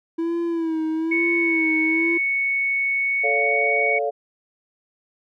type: tone with vibrato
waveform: triangle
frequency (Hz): 327.9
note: E4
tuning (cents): -9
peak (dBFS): -19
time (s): 0.18-2.18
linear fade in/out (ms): 10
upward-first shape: sine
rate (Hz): 1.1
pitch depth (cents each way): 63
type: tone with pitch glide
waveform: sine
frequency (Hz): 2217 to 2235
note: C#7 to C#7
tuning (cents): 0 to +14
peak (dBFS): -19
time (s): 1.11-3.99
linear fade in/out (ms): 10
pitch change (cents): +14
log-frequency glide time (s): 2.99-3.76
type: chord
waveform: sine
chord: A augmented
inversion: none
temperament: equal with one note detuned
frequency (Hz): 440 / 567.7 / 698.5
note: A4 / C#5 / E#5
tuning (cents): 0 / +41 / 0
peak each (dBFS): -25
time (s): 3.23-4.11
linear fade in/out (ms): 20
effects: none